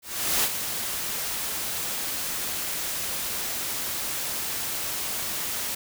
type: noise with ADSR envelope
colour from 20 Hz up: white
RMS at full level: -22 dBFS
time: 0.02-5.75 s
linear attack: 410 ms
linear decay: 57 ms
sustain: -8 dB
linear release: 6 ms
effects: none